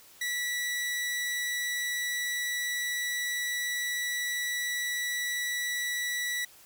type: tone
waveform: sawtooth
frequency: 1951 Hz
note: B6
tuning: 22 cents flat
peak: -26 dBFS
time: 0.21-6.45 s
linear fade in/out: 5 ms
effects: white hiss -55 dBFS RMS until 6.65 s